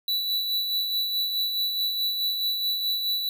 square tone with tremolo, 3951 Hz, B7, in tune, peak -23 dBFS, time 0.08-3.29 s, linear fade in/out 2 ms, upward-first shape sine, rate 4.7 Hz, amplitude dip 40%, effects none

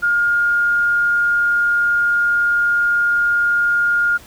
sine tone, 1417 Hz, F6, 25 cents sharp, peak -13 dBFS, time 0.02-4.18 s, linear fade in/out 20 ms, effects pink hiss -43 dBFS RMS until 4.26 s

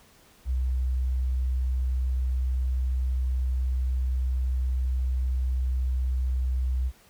sine tone, 63.7 Hz, C2, 46 cents flat, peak -23 dBFS, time 0.45-6.92 s, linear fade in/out 50 ms, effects pink hiss -57 dBFS RMS until 7.09 s

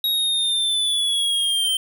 square linear sweep, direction down, 3800 to 3110 Hz, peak -19 dBFS, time 0.04-1.77 s, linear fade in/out 2 ms, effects none

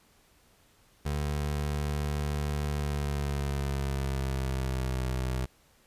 25% pulse tone with pitch glide, 73.42 to 63.92 Hz, D2 to C2, 0 to -40 cents, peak -25 dBFS, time 1.05-5.46 s, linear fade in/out 10 ms, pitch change -240 cents, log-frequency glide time 2.71-5.01 s, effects pink hiss -63 dBFS RMS until 5.86 s + resampled to 32000 Hz

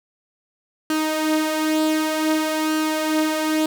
sawtooth tone with flanger, 311.8 Hz, D#4, 4 cents sharp, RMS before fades -21 dBFS, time 0.9-3.66 s, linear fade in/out 2 ms, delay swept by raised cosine 0.68 to 6.18 ms, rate 0.54 Hz, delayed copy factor +0.5, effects none

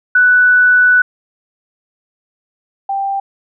sine tone pair in turn, 1486 / 787.2 Hz, F#6 / G5, +7 / +7 cents, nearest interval major seventh, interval 1100 cents, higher first, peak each -6 / -15 dBFS, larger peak first, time 0.15-1.02 / 2.89-3.2 s, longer first, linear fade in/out 5 ms, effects none

